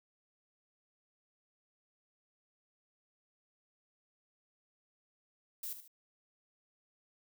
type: noise with echo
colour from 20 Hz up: violet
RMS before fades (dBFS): -41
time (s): 5.63-5.73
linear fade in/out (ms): 2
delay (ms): 74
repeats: 2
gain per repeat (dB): -9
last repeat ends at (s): 5.878
effects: none